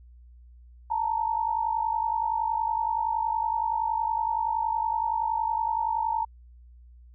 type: tone pair together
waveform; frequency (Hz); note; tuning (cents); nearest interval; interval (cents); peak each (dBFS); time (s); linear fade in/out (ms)
sine; 878 / 928.7; A5 / A#5; -4 / -7; minor second; 97; -27; 0.9-6.25; 10
effects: added 60 Hz sine -48 dBFS peak until 7.14 s